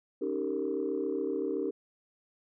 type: chord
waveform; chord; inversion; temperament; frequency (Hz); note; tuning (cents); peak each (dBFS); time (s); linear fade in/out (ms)
sine; Eb dominant seventh; third; equal with one note detuned; 277.2 / 311.1 / 392 / 459.7; Db4 / Eb4 / G4 / Bb4; 0 / 0 / 0 / -24; -36 / -35 / -33 / -34; 0.21-1.71; 10
effects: tanh soft clip ceiling -21 dBFS